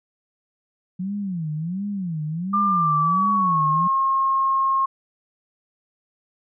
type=tone with vibrato; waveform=sine; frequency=176.5 Hz; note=F3; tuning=19 cents sharp; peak=-24 dBFS; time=0.99-3.88 s; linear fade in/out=10 ms; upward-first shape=sine; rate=1.4 Hz; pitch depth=260 cents each way
type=tone with pitch glide; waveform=sine; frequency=1194 to 1076.1 Hz; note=D6 to C6; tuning=+28 to +48 cents; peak=-17 dBFS; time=2.53-4.86 s; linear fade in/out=10 ms; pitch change=-180 cents; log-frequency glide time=2.76-3.74 s
effects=none